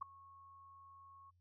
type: tone with ADSR envelope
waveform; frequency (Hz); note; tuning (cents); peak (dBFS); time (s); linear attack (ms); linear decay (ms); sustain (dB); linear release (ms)
sine; 1098; C#6; -17; -35; 0.01-1.31; 13; 4; -22; 17
effects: added 89 Hz sine -70 dBFS peak until 1.4 s